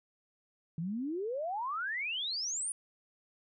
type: exponential sweep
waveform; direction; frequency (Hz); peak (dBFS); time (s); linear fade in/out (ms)
sine; up; 155.56 to 9956; -33; 0.78-2.72; 2
effects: none